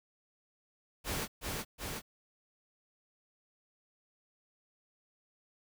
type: noise with echo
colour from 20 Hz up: pink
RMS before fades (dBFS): -36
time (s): 1.04-1.28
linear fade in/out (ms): 50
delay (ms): 370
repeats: 2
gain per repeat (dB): -2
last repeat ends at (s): 2.02
effects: none